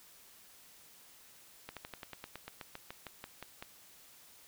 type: slowing click train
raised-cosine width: 0.3 ms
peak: -27 dBFS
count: 16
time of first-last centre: 1.69-3.625 s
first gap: 77 ms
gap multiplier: 1.07
effects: white hiss -59 dBFS RMS until 4.47 s